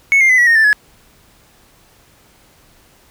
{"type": "tone with pitch steps", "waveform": "triangle", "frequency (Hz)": [2205, 2110, 2020, 1932.9, 1849.9, 1770.4, 1694.4], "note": ["C#7", "C7", "B6", "B6", "A#6", "A6", "G#6"], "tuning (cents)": [-10, 14, 39, -38, -14, 10, 34], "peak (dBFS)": -5, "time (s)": [0.12, 0.729], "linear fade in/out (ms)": 0, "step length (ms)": 87, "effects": ["tanh soft clip ceiling -2 dBFS", "pink hiss -50 dBFS RMS until 3.1 s"]}